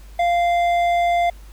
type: tone with hard clipping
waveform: sine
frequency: 695 Hz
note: F5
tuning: 9 cents flat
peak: -17 dBFS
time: 0.19-1.3 s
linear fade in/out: 5 ms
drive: 8 dB
effects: added 50 Hz sine -38 dBFS peak until 1.52 s + pink hiss -51 dBFS RMS until 1.52 s